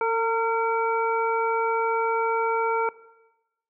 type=harmonic tone with a mistuned harmonic; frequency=457.3 Hz; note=A#4; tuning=33 cents flat; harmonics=1 / 2 / 3 / 5; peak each=-24 / -25 / -28 / -34 dBFS; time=0.01-2.89 s; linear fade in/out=2 ms; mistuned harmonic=1; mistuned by=-20 cents; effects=noise-tail reverb RT60 1.0 s tail -19 dB re dry